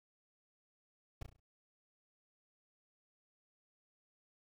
brown noise with echo, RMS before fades -40 dBFS, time 1.21-1.23 s, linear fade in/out 5 ms, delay 34 ms, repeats 5, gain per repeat -7 dB, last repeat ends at 1.4 s, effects none

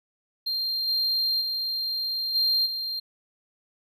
triangle tone with level steps, 4186 Hz, C8, in tune, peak -24 / -21 / -25 / -19 / -27 dBFS, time 0.46-3 s, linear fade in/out 10 ms, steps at 0.87 / 1.4 / 2.34 / 2.65 s, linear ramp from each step 20 ms, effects none

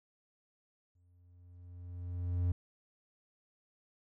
triangle tone with exponential growth, 88.4 Hz, F2, 22 cents sharp, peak -25 dBFS, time 0.95-2.52 s, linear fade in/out 5 ms, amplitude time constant 340 ms, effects none

